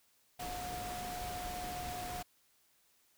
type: tone in noise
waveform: sine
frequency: 720 Hz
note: F#5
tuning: 47 cents flat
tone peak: -41 dBFS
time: 0.39-2.23 s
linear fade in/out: 10 ms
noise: pink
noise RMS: -44 dBFS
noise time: 0.39-2.23 s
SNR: 0 dB
effects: white hiss -71 dBFS RMS until 3.17 s